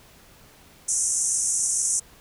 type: band-pass noise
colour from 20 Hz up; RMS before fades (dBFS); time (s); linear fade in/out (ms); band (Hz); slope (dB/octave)
pink; -24; 0.88-2; 10; 5900 to 10000; 96
effects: pink hiss -52 dBFS RMS until 2.2 s